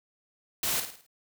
white noise with echo, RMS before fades -29 dBFS, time 0.63-0.8 s, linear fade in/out 2 ms, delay 53 ms, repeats 5, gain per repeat -7 dB, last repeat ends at 1.065 s, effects none

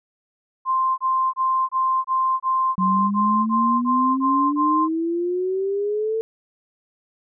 sine tone bursts, 1046.5 Hz, C6, in tune, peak -17 dBFS, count 12, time 0.65-4.885 s, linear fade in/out 50 ms, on 330 ms, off 25 ms
sine exponential sweep, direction up, 185 to 450.2 Hz, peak -20 dBFS, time 2.78-6.21 s, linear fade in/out 0 ms
effects none

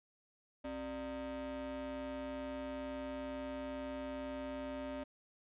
square ring-modulated tone, 163.7 Hz, E3, 12 cents flat, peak -38 dBFS, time 0.64-5.04 s, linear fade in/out 10 ms, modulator 430 Hz, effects resampled to 8000 Hz

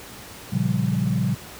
sine chord, G half-diminished seventh, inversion first, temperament equal, 116.54 / 138.59 / 174.61 / 196 Hz, Bb2 / Db3 / F3 / G3, 0 / 0 / 0 / 0 cents, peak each -25 dBFS, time 0.52-1.35 s, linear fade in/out 10 ms, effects pink hiss -40 dBFS RMS until 1.59 s + high-pass 60 Hz 12 dB/octave

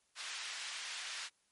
white band-pass noise, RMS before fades -44 dBFS, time 0.15-1.3 s, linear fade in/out 50 ms, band 1300 to 4500 Hz, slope 12 dB/octave, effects white hiss -75 dBFS RMS until 1.51 s + MP3 48 kbps

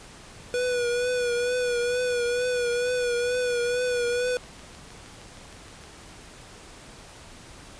square tone with vibrato, 489.1 Hz, B4, 17 cents flat, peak -24 dBFS, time 0.54-4.37 s, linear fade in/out 0 ms, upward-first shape triangle, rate 2.2 Hz, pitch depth 43 cents each way
click train, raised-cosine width 0.2 ms, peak -30 dBFS, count 26, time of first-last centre 1.95-5.838 s, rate 6.43 Hz
effects pink hiss -46 dBFS RMS until 7.79 s + resampled to 22050 Hz

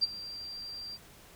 sine tone with ADSR envelope, 4722 Hz, D8, 9 cents sharp, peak -21 dBFS, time 0.01-0.98 s, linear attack 25 ms, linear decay 23 ms, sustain -18 dB, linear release 35 ms, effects pink hiss -55 dBFS RMS until 1.35 s

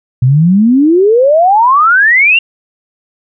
sine exponential sweep, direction up, 120.7 to 2827 Hz, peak -4 dBFS, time 0.22-2.39 s, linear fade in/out 5 ms, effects none

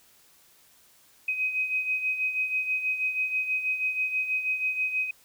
sine beating tone pair, 2519 / 2525.2 Hz, D#7 / D#7, +21 / +25 cents, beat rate 6.2 Hz, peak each -26 / -33 dBFS, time 1.28-5.11 s, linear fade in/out 5 ms, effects white hiss -59 dBFS RMS until 5.24 s

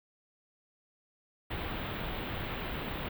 pink band-stop noise, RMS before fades -37 dBFS, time 1.5-3.09 s, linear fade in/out 10 ms, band 3700 to 16000 Hz, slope 48 dB/octave, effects none

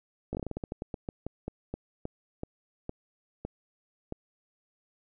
slowing click train, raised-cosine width 2 ms, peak -21 dBFS, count 21, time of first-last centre 0.33-4.124 s, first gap 18 ms, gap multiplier 1.21, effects none

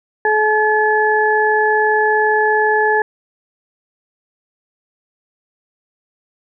harmonic tone, 428.7 Hz, A4, 45 cents flat, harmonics 1 / 2 / 4, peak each -16 / -16 / -16 dBFS, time 0.25-3.02 s, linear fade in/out 2 ms, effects none

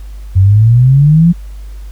sine exponential sweep, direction up, 91.4 to 176.3 Hz, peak -3 dBFS, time 0.35-1.33 s, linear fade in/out 20 ms, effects added 50 Hz sine -24 dBFS peak until 1.91 s + pink hiss -46 dBFS RMS until 1.91 s

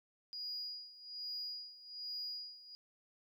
sine tone with tremolo, 4888 Hz, D#8, 32 cents flat, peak -38 dBFS, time 0.33-2.75 s, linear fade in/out 0 ms, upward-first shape sine, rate 1.2 Hz, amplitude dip 85%, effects tanh soft clip ceiling -36 dBFS + 13-bit

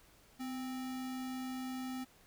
sine tone with sample-and-hold, 255.7 Hz, C4, 40 cents flat, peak -38 dBFS, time 0.39-2.05 s, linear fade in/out 20 ms, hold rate 1050 Hz, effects pink hiss -64 dBFS RMS until 2.26 s

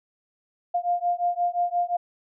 sine beating tone pair, 700 / 705.7 Hz, F5 / F5, +4 / +18 cents, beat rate 5.7 Hz, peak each -25 dBFS, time 0.74-1.97 s, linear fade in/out 10 ms, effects none

